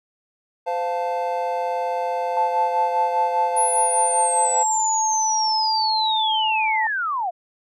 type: chord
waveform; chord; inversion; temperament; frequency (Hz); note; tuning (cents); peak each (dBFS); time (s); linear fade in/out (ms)
triangle; F major; second; equal with one note detuned; 514 / 698.5 / 880; C5 / F5 / A5; -31 / 0 / 0; -24; 0.66-4.64; 20
type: tone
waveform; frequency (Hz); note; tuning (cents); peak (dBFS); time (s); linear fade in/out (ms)
sine; 875; A5; -10; -20; 2.37-6.87; 2
type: linear sweep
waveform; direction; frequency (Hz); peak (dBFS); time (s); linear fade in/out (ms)
sine; down; 10390 to 659.3; -21; 3.56-7.31; 20
effects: none